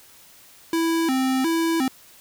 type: tone with vibrato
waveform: square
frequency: 293.7 Hz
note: D4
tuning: in tune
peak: -20 dBFS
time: 0.73-1.88 s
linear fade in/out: 2 ms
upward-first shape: square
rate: 1.4 Hz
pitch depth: 200 cents each way
effects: white hiss -50 dBFS RMS until 2.2 s